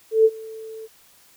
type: tone with ADSR envelope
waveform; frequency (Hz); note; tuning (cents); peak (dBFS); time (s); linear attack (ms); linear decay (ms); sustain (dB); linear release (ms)
sine; 442.5; A4; +10; -9; 0.11-0.88; 140; 47; -24; 34
effects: white hiss -54 dBFS RMS until 1.36 s